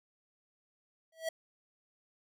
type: tone with exponential growth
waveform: square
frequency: 649 Hz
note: E5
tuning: 27 cents flat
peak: -30 dBFS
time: 1.12-1.29 s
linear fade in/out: 5 ms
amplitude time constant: 35 ms
effects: none